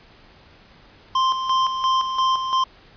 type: tone with tremolo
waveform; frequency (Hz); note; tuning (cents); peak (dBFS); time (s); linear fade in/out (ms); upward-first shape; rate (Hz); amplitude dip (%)
square; 1046.5; C6; 0; -17; 1.15-2.64; 5; square; 2.9; 55
effects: pink hiss -50 dBFS RMS until 2.96 s + resampled to 11025 Hz